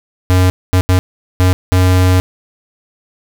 square tone bursts at uneven times, 91.9 Hz, F#2, 11 cents flat, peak -8 dBFS, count 5, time 0.3-0.5 / 0.73-0.81 / 0.89-0.99 / 1.4-1.53 / 1.72-2.2 s, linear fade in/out 0 ms, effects none

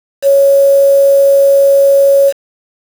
sine tone with quantisation, 554.4 Hz, C#5, in tune, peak -4 dBFS, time 0.22-2.33 s, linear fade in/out 50 ms, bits 4, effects none

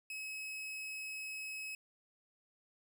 40% pulse tone, 2564 Hz, E7, 49 cents flat, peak -40 dBFS, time 0.1-1.75 s, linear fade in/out 2 ms, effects none

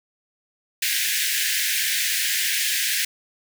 pink high-pass noise, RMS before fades -23 dBFS, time 0.82-3.05 s, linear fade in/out 5 ms, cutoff 1600 Hz, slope 96 dB/octave, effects none

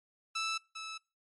15% pulse tone pair in turn, 1318.5 / 1307.9 Hz, E6 / E6, 0 / -14 cents, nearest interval unison, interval 14 cents, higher first, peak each -26 / -34 dBFS, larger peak first, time 0.35-0.58 / 0.75-0.98 s, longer neither, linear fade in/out 10 ms, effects noise-tail reverb RT60 0.3 s tail -23 dB re dry + MP3 48 kbps

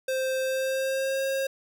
square tone with pitch glide, 523.3 to 538.9 Hz, C5 to C#5, 0 to -49 cents, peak -26 dBFS, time 0.08-1.47 s, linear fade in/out 5 ms, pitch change +51 cents, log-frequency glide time 0.41-1.23 s, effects none

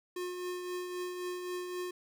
square tone with tremolo, 359.7 Hz, F#4, 49 cents flat, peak -35 dBFS, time 0.16-1.91 s, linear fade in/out 5 ms, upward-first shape triangle, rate 3.8 Hz, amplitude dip 45%, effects 11-bit

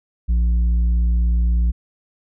sine tone with tanh clipping, 58.27 Hz, A#1, in tune, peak -15 dBFS, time 0.28-1.72 s, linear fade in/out 20 ms, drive 5 dB, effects none

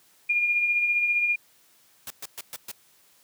sine tone with tremolo, 2419 Hz, D#7, 49 cents flat, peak -19 dBFS, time 0.29-1.36 s, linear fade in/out 10 ms, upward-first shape sine, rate 15 Hz, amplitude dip 40%
white noise bursts, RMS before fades -36 dBFS, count 5, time 2.07-2.715 s, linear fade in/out 2 ms, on 33 ms, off 120 ms
effects white hiss -60 dBFS RMS until 3.23 s + high-pass 80 Hz 12 dB/octave

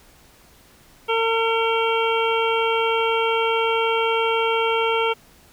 harmonic tone with a mistuned harmonic, 453.6 Hz, A#4, 47 cents flat, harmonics 1 / 2 / 3 / 5 / 6 / 7, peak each -21 / -24 / -26 / -28 / -29 / -29 dBFS, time 1.08-5.14 s, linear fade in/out 20 ms, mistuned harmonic 6, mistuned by +18 cents, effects pink hiss -52 dBFS RMS until 5.52 s

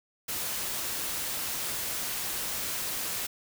white noise, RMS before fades -33 dBFS, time 0.28-3.27 s, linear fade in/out 10 ms, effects none

